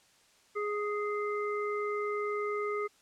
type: harmonic tone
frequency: 415.7 Hz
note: G#4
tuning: 2 cents sharp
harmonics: 1 / 3 / 5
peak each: -32 / -36 / -41 dBFS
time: 0.55-2.88 s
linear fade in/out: 20 ms
effects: white hiss -64 dBFS RMS until 3.01 s + low-pass 8000 Hz 12 dB/octave